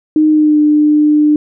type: tone with pitch glide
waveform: sine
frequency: 308.3 to 299.9 Hz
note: D#4 to D4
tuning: -16 to +36 cents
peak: -6 dBFS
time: 0.16-1.36 s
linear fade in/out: 2 ms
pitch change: -48 cents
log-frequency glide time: 0.29-0.59 s
effects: none